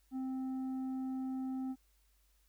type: tone with tanh clipping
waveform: sine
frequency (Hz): 261.6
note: C4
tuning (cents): 0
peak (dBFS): -37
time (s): 0.11-1.76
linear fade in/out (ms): 50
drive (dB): 6
effects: added 50 Hz sine -69 dBFS peak until 2.48 s + white hiss -75 dBFS RMS until 2.48 s